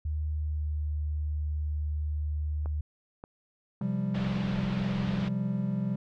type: tone with pitch glide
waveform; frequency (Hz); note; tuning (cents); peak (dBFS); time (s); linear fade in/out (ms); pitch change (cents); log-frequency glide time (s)
sine; 76.2 to 75.19; D#2 to D2; -36 to +41; -28; 0.05-2.81; 5; -23; 0.34-0.76
type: clicks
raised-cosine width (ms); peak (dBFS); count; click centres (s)
1; -28; 3; 2.659 / 3.239 / 3.814
type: chord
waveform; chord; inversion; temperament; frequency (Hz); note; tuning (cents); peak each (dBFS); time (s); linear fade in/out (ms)
triangle; C suspended fourth; none; just; 130.81 / 174.42 / 196.22; C3 / F3 / G3; 0 / -2 / +2; -31 / -32 / -28; 3.81-5.96; 5
type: low-pass noise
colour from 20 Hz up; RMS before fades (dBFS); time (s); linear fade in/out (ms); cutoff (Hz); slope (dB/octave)
pink; -39; 4.14-5.29; 10; 3900; 24
effects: none